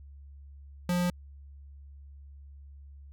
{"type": "tone", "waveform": "square", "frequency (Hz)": 177.2, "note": "F3", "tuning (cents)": 25, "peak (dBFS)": -26, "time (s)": [0.89, 1.1], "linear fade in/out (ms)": 2, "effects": ["added 70 Hz sine -46 dBFS peak until 3.12 s"]}